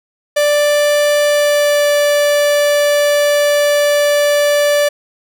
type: tone with pitch glide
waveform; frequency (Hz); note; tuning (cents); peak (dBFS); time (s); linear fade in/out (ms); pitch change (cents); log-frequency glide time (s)
45% pulse; 587.3 to 583.2; D5 to D5; 0 to -12; -10; 0.36-4.89; 10; -12; 1.24-1.9
effects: none